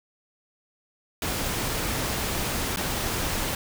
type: noise with dropouts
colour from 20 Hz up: pink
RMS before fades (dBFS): -28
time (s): 1.22-3.55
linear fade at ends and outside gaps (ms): 2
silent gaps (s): 2.761-2.771
effects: none